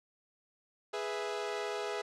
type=chord; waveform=sawtooth; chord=E major; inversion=first; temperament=equal; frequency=415.3 / 493.9 / 659.3 Hz; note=G#4 / B4 / E5; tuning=0 / 0 / 0 cents; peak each=-33 / -37 / -37 dBFS; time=0.93-2.02 s; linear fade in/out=10 ms; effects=low-pass 6000 Hz 12 dB/octave

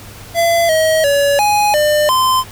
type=tone with pitch steps; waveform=square; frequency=677 / 635 / 567 / 833 / 600 / 1034 Hz; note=E5 / D#5 / C#5 / G#5 / D5 / C6; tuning=+46 / +35 / +39 / +5 / +37 / -21 cents; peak=-11 dBFS; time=0.34-2.44 s; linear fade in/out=50 ms; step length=350 ms; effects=added 102 Hz sine -38 dBFS peak until 2.51 s + pink hiss -36 dBFS RMS until 2.51 s

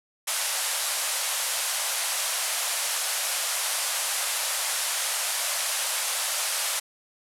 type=band-pass noise; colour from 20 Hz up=white; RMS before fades=-28 dBFS; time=0.27-6.8 s; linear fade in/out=10 ms; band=540 to 12000 Hz; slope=48 dB/octave; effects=none

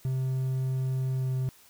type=tone with pitch glide; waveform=triangle; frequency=130.81 to 129.83 Hz; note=C3 to C3; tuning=0 to -13 cents; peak=-24 dBFS; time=0.05-1.49 s; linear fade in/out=0 ms; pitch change=-13 cents; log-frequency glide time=1.15-1.29 s; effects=white hiss -57 dBFS RMS until 1.69 s

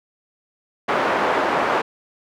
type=band-pass noise; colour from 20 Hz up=pink; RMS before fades=-20 dBFS; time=0.88-1.82 s; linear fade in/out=10 ms; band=480 to 1400 Hz; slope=12 dB/octave; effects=none

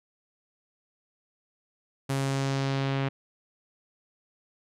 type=tone with low-pass filter sweep; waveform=sawtooth; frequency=136.3 Hz; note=C#3; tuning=29 cents flat; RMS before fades=-28 dBFS; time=2.09-3.09 s; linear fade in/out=10 ms; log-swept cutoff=11000 to 2700 Hz; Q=1.3; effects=none

